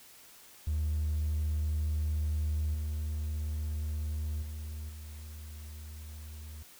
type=tone with level steps; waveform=triangle; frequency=76.4 Hz; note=D#2; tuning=31 cents flat; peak=-25 / -29 / -35 / -40 dBFS; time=0.67-6.63 s; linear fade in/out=5 ms; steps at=2.74 / 4.42 / 4.89 s; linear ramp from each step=5 ms; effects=tanh soft clip ceiling -24 dBFS + white hiss -55 dBFS RMS until 6.79 s